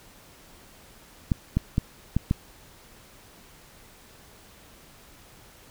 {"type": "clicks", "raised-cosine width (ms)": 5, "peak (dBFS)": -9, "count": 5, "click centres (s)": [1.318, 1.57, 1.781, 2.166, 2.311], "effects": ["pink hiss -52 dBFS RMS until 5.7 s"]}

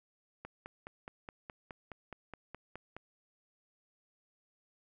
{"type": "click train", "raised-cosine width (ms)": 0.5, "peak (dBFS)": -29, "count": 13, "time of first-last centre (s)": [0.45, 2.966], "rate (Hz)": 4.77, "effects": []}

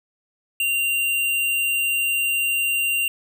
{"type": "tone", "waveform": "square", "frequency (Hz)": 2774, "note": "F7", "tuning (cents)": -12, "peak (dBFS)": -20, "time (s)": [0.6, 3.08], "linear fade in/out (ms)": 2, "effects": []}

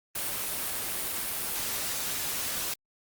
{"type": "noise", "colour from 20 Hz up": "white", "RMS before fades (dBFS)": -32, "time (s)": [0.15, 2.74], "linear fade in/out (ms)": 5, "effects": ["Opus 32 kbps"]}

